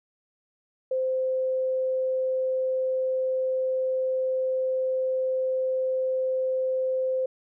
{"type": "tone", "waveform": "sine", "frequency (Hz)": 519, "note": "C5", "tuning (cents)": -14, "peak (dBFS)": -23, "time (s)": [0.91, 7.26], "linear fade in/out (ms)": 5, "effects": []}